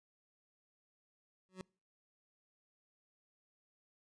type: tone with exponential growth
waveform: 25% pulse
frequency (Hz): 186.4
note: F#3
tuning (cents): +13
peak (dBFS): -36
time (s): 1.49-1.61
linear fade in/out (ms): 0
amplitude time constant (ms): 25
effects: noise-tail reverb RT60 0.4 s tail -26 dB re dry + resampled to 22050 Hz